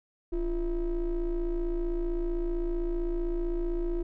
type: ring-modulated tone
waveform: triangle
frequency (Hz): 158.2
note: D#3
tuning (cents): +29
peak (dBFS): -22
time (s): 0.32-4.03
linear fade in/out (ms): 10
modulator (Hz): 186
effects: none